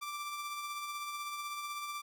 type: tone with tremolo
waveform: sawtooth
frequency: 1174.7 Hz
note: D6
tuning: in tune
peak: -33 dBFS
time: 0.01-2.02 s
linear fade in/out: 20 ms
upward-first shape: triangle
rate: 16 Hz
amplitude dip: 40%
effects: none